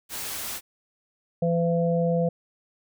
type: noise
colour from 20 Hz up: white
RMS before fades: -33 dBFS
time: 0.09-0.61 s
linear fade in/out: 50 ms
type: harmonic tone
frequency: 169.2 Hz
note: E3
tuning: 45 cents sharp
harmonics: 1 / 3 / 4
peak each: -23 / -24 / -30 dBFS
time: 1.42-2.29 s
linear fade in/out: 5 ms
effects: none